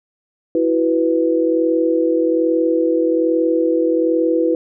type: chord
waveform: sine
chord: E suspended second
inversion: none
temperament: just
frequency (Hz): 329.6 / 370.8 / 494.4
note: E4 / F#4 / B4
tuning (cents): 0 / +4 / +2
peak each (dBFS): -16 / -22 / -17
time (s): 0.55-4.55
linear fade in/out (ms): 2
effects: none